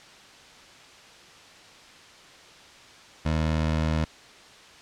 20% pulse tone, 78.8 Hz, D#2, 23 cents sharp, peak -18 dBFS, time 3.25-4.05 s, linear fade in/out 10 ms, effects white hiss -49 dBFS RMS until 4.81 s + low-pass 5000 Hz 12 dB/octave

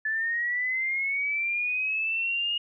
sine linear sweep, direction up, 1735 to 2867 Hz, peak -25 dBFS, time 0.05-2.58 s, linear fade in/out 5 ms, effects none

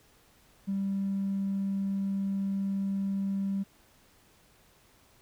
triangle tone with tanh clipping, 196 Hz, G3, in tune, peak -27 dBFS, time 0.67-3.64 s, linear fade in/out 20 ms, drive 1 dB, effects pink hiss -62 dBFS RMS until 5.21 s

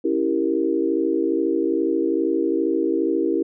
sine chord, C# diminished seventh, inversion none, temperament equal, 277.2 / 329.6 / 392 / 466.2 Hz, C#4 / E4 / G4 / Bb4, 0 / 0 / 0 / 0 cents, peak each -26 / -21 / -24 / -26 dBFS, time 0.04-3.43 s, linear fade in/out 10 ms, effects none

